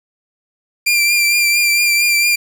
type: tone with vibrato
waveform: sawtooth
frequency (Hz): 2375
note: D7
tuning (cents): +19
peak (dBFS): -8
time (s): 0.86-2.36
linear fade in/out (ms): 10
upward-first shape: triangle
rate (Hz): 4.4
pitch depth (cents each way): 33
effects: 7-bit